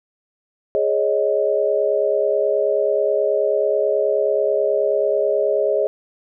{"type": "chord", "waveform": "sine", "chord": "Ab suspended fourth", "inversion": "none", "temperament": "just", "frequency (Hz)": [415.3, 553.7, 623], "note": ["Ab4", "Db5", "Eb5"], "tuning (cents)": [0, -2, 2], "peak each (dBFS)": -20, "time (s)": [0.75, 5.87], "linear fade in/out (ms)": 0, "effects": []}